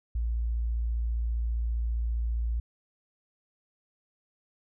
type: tone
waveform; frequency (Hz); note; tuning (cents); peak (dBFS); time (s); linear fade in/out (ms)
sine; 57.5; A#1; -23; -26; 0.15-2.6; 5
effects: none